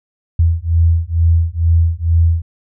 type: beating tone pair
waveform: sine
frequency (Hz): 82.2 / 84.4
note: E2 / E2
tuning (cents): -4 / +41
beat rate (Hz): 2.2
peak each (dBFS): -13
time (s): 0.39-2.42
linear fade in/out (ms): 5
effects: none